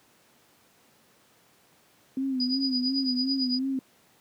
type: tone with vibrato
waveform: sine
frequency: 259.7 Hz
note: C4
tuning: 13 cents flat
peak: -25 dBFS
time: 2.17-3.79 s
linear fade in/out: 2 ms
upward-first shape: sine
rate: 2.8 Hz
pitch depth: 72 cents each way
type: tone with tremolo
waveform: sine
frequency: 4926 Hz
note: D#8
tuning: 18 cents flat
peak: -24 dBFS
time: 2.4-3.59 s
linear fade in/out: 2 ms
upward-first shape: triangle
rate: 9 Hz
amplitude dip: 95%
effects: pink hiss -61 dBFS RMS until 4.2 s + high-pass 150 Hz 12 dB/octave